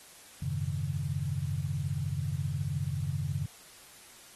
sine tone cluster, 91 / 105.6 / 136.6 / 155.3 Hz, F#2 / G#2 / C#3 / D#3, -28 / +29 / -25 / -3 cents, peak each -36 / -38 / -33 / -36 dBFS, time 0.42-3.46 s, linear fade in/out 5 ms, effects white hiss -53 dBFS RMS until 4.35 s + AAC 32 kbps

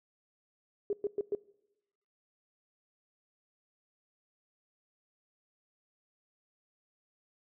sine tone bursts, 407.9 Hz, G#4, 31 cents flat, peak -28 dBFS, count 4, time 0.9-1.35 s, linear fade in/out 2 ms, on 30 ms, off 110 ms, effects noise-tail reverb RT60 0.9 s tail -22 dB re dry

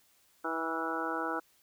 harmonic tone with a mistuned harmonic, 162.8 Hz, E3, 21 cents flat, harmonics 2 / 3 / 4 / 5 / 6 / 7 / 8 / 9, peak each -38 / -40 / -42 / -40 / -41 / -45 / -37 / -39 dBFS, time 0.44-1.4 s, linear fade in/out 10 ms, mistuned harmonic 8, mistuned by +24 cents, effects white hiss -67 dBFS RMS until 1.62 s

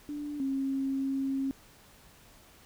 sine tone pair in turn, 293.7 / 270.2 Hz, D4 / C#4, 0 / -44 cents, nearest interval minor second, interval 144 cents, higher first, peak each -34 / -28 dBFS, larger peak second, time 0.09-0.4 / 0.4-1.51 s, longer second, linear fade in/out 0 ms, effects pink hiss -57 dBFS RMS until 2.65 s

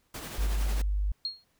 pink noise with tremolo, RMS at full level -38 dBFS, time 0.14-0.82 s, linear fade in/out 5 ms, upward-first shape triangle, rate 11 Hz, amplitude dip 45%
sine tone, 50.1 Hz, G1, 38 cents sharp, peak -25 dBFS, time 0.38-1.12 s, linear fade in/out 5 ms
sine tone with exponential decay, 4271 Hz, C8, 35 cents sharp, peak -26 dBFS, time 1.25-1.44 s, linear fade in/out 1 ms, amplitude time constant 41 ms
effects pink hiss -71 dBFS RMS until 1.59 s

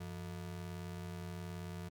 square ring-modulated tone, 133.6 Hz, C3, 36 cents sharp, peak -40 dBFS, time 0-1.89 s, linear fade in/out 10 ms, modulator 39.4 Hz, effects Opus 48 kbps

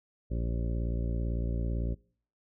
harmonic tone, 57.9 Hz, A#1, 11 cents flat, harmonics 1 / 2 / 3 / 4 / 5 / 6 / 7 / 9 / 10, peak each -30 / -36 / -40 / -42 / -44 / -46 / -47 / -49 / -50 dBFS, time 0.3-1.95 s, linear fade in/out 20 ms, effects noise-tail reverb RT60 0.5 s tail -24 dB re dry

